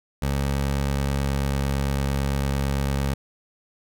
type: tone with pitch glide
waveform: 20% pulse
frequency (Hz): 69.3 to 68.9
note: C#2 to C#2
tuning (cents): 0 to -10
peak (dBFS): -17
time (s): 0.22-3.14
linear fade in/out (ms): 5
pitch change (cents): -10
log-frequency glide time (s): 1.22-1.29
effects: none